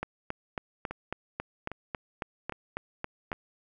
two click trains, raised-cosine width 0.5 ms, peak -17 / -22 dBFS, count 13 / 4, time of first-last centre 0.03-3.318 / 0.91-3.329 s, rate 3.65 / 1.24 Hz, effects none

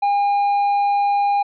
triangle tone, 810 Hz, G#5, 43 cents flat, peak -13 dBFS, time 0.02-1.43 s, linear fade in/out 10 ms, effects resampled to 11025 Hz

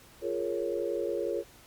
sine chord, Bb minor seventh, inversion second, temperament equal, 349.2 / 415.3 / 466.2 / 554.4 Hz, F4 / Ab4 / Bb4 / Db5, 0 / 0 / 0 / 0 cents, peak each -34 dBFS, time 0.21-1.44 s, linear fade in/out 50 ms, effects pink hiss -55 dBFS RMS until 1.66 s + MP3 96 kbps

